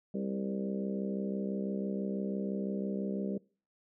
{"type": "harmonic tone with a mistuned harmonic", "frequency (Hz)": 66, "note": "C2", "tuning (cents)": 16, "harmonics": [3, 4, 5, 6, 7, 8, 9], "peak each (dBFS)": [-34, -43, -44, -41, -43, -47, -46], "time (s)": [0.14, 3.38], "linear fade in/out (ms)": 5, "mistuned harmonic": 7, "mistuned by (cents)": 25, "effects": ["noise-tail reverb RT60 0.4 s tail -25 dB re dry"]}